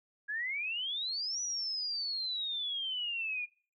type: exponential two-way sweep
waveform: sine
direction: up then down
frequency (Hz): 1642 to 5930 to 2407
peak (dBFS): -33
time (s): 0.28-3.46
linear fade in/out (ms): 20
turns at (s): 1.41
effects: noise-tail reverb RT60 0.4 s tail -22 dB re dry